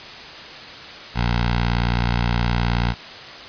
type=tone with notch filter; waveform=10% pulse; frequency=59 Hz; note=A#1; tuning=22 cents sharp; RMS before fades=-20 dBFS; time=1.14-2.95 s; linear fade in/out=50 ms; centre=330 Hz; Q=0.68; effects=white hiss -36 dBFS RMS until 3.48 s + resampled to 11025 Hz